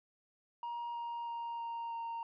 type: tone with pitch steps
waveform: sine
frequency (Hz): 946 / 940.6 / 935.1 / 929.7 / 924.4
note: A#5 / A#5 / A#5 / A#5 / A#5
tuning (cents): +25 / +15 / +5 / -5 / -15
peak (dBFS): -35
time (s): 0.63-2.23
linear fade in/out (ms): 2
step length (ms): 320
effects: tanh soft clip ceiling -37 dBFS